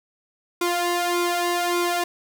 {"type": "tone with flanger", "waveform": "sawtooth", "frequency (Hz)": 350, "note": "F4", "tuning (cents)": 4, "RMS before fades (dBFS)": -23, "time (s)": [0.61, 2.04], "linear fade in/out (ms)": 5, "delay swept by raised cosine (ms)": [0.84, 1.84], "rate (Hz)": 1.7, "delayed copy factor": 0.75, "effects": []}